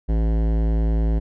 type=tone with hard clipping; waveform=sine; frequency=55 Hz; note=A1; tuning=in tune; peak=-19 dBFS; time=0.08-1.2 s; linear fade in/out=20 ms; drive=17 dB; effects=none